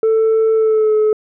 sine tone with pitch glide, 443.4 to 429.3 Hz, A4 to A4, +13 to -43 cents, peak -8 dBFS, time 0.03-1.13 s, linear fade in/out 2 ms, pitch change -56 cents, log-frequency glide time 0.54-0.94 s, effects tanh soft clip ceiling -9 dBFS

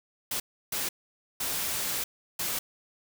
white noise bursts at uneven times, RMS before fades -31 dBFS, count 4, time 0.31-0.4 / 0.72-0.89 / 1.4-2.04 / 2.39-2.59 s, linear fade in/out 5 ms, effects none

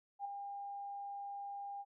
sine tone with ADSR envelope, 803 Hz, G5, 41 cents sharp, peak -36 dBFS, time 0.19-1.85 s, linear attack 60 ms, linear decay 7 ms, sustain -6 dB, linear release 45 ms, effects none

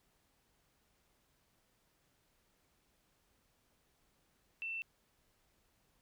sine tone, 2679 Hz, E7, 27 cents sharp, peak -38 dBFS, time 4.62-4.82 s, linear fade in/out 0 ms, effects pink hiss -75 dBFS RMS until 6.01 s

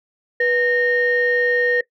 sine tone pair together, 488.7 / 1845 Hz, B4 / A#6, -18 / -18 cents, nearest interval octave + major seventh, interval 2300 cents, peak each -17 dBFS, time 0.4-1.81 s, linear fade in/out 5 ms, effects noise-tail reverb RT60 0.1 s tail -19 dB re dry + tanh soft clip ceiling -9 dBFS

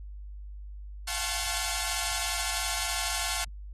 5% pulse tone cluster, 692 / 756 / 868 / 1082 Hz, F5 / F#5 / A5 / C#6, -16 / +37 / -24 / -42 cents, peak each -24 dBFS, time 1.07-3.45 s, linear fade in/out 10 ms, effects added 50 Hz sine -39 dBFS peak until 3.73 s + AAC 32 kbps

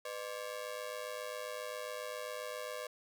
sawtooth ring-modulated tone, 554.4 Hz, C#5, in tune, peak -33 dBFS, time 0.05-2.87 s, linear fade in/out 5 ms, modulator 53.7 Hz, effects none

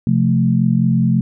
sine chord, F major, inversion second, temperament equal, 130.81 / 174.61 / 220 Hz, C3 / F3 / A3, 0 / 0 / 0 cents, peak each -16 dBFS, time 0.07-1.21 s, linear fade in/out 2 ms, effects none

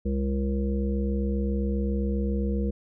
harmonic tone, 67.5 Hz, C#2, 45 cents flat, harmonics 1 / 3 / 5 / 7 / 8, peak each -26 / -28 / -36 / -34 / -45 dBFS, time 0.05-2.71 s, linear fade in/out 10 ms, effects none

